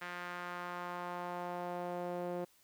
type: tone with band-pass filter sweep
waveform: sawtooth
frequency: 176.7 Hz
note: F3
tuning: 21 cents sharp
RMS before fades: -41 dBFS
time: 0.01-2.45 s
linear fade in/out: 10 ms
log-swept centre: 1700 to 490 Hz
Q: 1.7
effects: white hiss -68 dBFS RMS until 2.63 s